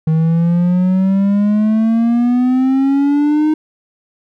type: exponential sweep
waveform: triangle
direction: up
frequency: 157.3 to 311.1 Hz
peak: -8 dBFS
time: 0.07-3.54 s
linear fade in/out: 5 ms
effects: none